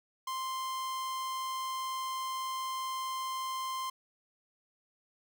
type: tone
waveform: 45% pulse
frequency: 1046.5 Hz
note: C6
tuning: in tune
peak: -34 dBFS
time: 0.27-3.9 s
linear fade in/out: 5 ms
effects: 12-bit

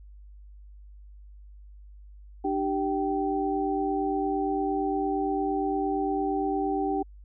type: tone cluster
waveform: sine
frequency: 299.3 / 388 / 775 Hz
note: D4 / G4 / G5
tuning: +33 / -18 / -20 cents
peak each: -29 dBFS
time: 2.44-7.03 s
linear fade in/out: 10 ms
effects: added 50 Hz sine -45 dBFS peak until 7.24 s

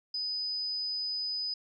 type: tone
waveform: sine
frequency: 4995 Hz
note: D#8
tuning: 6 cents sharp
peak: -31 dBFS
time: 0.14-1.54 s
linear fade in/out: 5 ms
effects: none

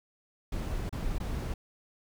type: noise with dropouts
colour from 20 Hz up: brown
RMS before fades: -33 dBFS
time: 0.52-1.54 s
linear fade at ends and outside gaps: 5 ms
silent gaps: 0.894-0.926 / 1.184-1.2 s
effects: none

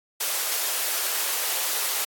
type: high-pass noise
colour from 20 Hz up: white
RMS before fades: -26 dBFS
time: 0.2-2.05 s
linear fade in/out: 10 ms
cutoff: 420 Hz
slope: 24 dB/octave
effects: AAC 64 kbps

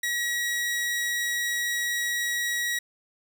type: tone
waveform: sawtooth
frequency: 1913 Hz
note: A#6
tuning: 44 cents sharp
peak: -22 dBFS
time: 0.03-2.79 s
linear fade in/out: 5 ms
effects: none

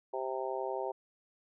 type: harmonic tone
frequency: 131 Hz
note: C3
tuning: 2 cents sharp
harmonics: 3 / 4 / 5 / 6 / 7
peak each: -38 / -39 / -40 / -41 / -41 dBFS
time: 0.13-0.92 s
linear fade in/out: 10 ms
effects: none

